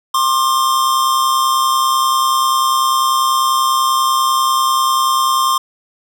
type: tone pair together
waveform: square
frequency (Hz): 1063 / 1193.2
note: C6 / D6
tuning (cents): +27 / +27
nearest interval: major second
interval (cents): 200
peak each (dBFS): -14 / -18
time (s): 0.14-5.58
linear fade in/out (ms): 5
effects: none